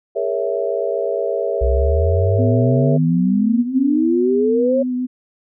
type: chord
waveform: sine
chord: A# half-diminished seventh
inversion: third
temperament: equal with one note detuned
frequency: 406.8 / 466.2 / 554.4 / 659.3 Hz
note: G#4 / A#4 / C#5 / E5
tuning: -36 / 0 / 0 / 0 cents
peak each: -23 dBFS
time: 0.15-2.98 s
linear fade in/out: 20 ms
type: exponential sweep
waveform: sine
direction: up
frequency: 59.5 to 554.4 Hz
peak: -14 dBFS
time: 1.61-4.83 s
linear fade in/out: 10 ms
type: tone with vibrato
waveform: sine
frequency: 250.9 Hz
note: B3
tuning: 28 cents sharp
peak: -18 dBFS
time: 2.38-5.07 s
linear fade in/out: 20 ms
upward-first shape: triangle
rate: 6.9 Hz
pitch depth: 19 cents each way
effects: none